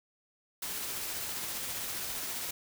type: noise with tremolo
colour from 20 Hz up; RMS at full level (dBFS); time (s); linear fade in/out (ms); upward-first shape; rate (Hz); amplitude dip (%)
white; -36; 0.62-2.51; 5; triangle; 15; 25
effects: none